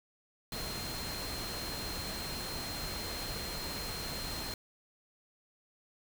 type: tone in noise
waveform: sine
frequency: 4186 Hz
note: C8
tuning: in tune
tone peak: -42 dBFS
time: 0.52-4.54 s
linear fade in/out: 2 ms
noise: pink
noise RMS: -40 dBFS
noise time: 0.52-4.54 s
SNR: -5 dB
effects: none